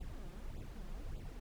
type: noise with flanger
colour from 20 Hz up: brown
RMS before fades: -45 dBFS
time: 0-1.4 s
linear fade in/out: 10 ms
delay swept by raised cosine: 0.26 to 5.76 ms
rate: 1.7 Hz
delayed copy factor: +0.85
effects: none